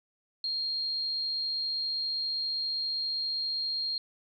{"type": "tone", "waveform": "sine", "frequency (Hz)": 4225, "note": "C8", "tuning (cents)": 16, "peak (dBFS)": -29, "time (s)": [0.44, 3.98], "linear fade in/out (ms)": 2, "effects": []}